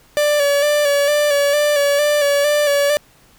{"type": "tone with vibrato", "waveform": "45% pulse", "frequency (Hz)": 580, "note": "D5", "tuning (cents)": -22, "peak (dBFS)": -13, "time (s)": [0.17, 2.97], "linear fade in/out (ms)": 0, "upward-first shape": "square", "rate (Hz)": 2.2, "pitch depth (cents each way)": 32, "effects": ["pink hiss -51 dBFS RMS until 3.38 s"]}